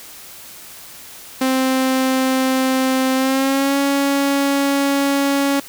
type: tone with pitch glide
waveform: sawtooth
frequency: 261.6 to 278.8 Hz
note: C4 to C#4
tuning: 0 to +10 cents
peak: -11 dBFS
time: 1.41-5.6 s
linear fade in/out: 5 ms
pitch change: +110 cents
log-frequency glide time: 3.15-3.78 s
effects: white hiss -38 dBFS RMS until 5.68 s